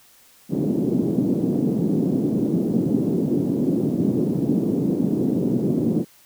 white band-pass noise, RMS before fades -21 dBFS, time 0.49-6.05 s, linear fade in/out 50 ms, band 160 to 320 Hz, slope 24 dB/octave, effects white hiss -53 dBFS RMS until 6.25 s

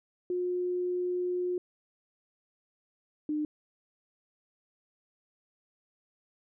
sine tone pair in turn, 359 / 301.9 Hz, F4 / D4, +48 / +48 cents, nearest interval minor third, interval 300 cents, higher first, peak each -28 / -28 dBFS, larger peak neither, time 0.3-1.58 / 3.29-3.45 s, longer first, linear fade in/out 2 ms, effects none

